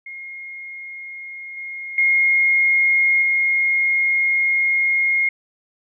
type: tone with level steps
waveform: sine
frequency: 2144 Hz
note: C7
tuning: 42 cents sharp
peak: -31 / -28 / -13 / -15 dBFS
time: 0.06-5.29 s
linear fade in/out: 5 ms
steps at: 1.57 / 1.98 / 3.22 s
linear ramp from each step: 2 ms
effects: none